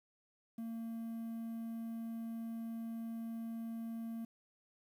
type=tone with quantisation; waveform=triangle; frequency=227.9 Hz; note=A#3; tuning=39 cents flat; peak=-38 dBFS; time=0.58-4.25 s; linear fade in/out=5 ms; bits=11; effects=none